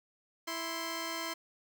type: tone pair together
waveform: 10% pulse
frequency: 329.6 / 1046.5 Hz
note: E4 / C6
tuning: 0 / 0 cents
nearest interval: octave + minor sixth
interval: 2000 cents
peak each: -30 / -30 dBFS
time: 0.47-1.34 s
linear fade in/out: 10 ms
effects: none